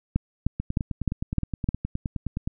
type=two click trains; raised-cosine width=5 ms; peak=-9 / -15 dBFS; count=6 / 19; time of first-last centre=0.16-1.689 / 0.6-2.475 s; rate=3.27 / 9.6 Hz; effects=none